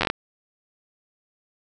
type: slowing click train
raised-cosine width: 0.3 ms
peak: -5 dBFS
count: 6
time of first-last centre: 0.01-0.1 s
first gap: 10 ms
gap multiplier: 1.3
effects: none